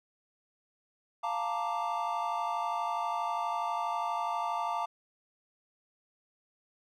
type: chord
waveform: triangle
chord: Bb major seventh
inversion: second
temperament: equal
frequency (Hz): 698.5 / 880 / 932.3 / 1174.7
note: F5 / A5 / Bb5 / D6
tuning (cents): 0 / 0 / 0 / 0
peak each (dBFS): -34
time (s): 1.23-4.86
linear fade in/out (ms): 10
effects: none